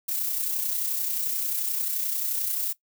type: noise with amplitude modulation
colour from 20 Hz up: violet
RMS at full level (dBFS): -26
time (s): 0.08-2.73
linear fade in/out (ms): 10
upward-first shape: sine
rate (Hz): 31.4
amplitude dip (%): 40
effects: noise-tail reverb RT60 0.1 s tail -18 dB re dry